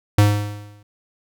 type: tone with exponential decay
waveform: square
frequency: 103.5 Hz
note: G#2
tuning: 5 cents flat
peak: -9 dBFS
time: 0.18-0.83 s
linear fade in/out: 5 ms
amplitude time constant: 140 ms
effects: none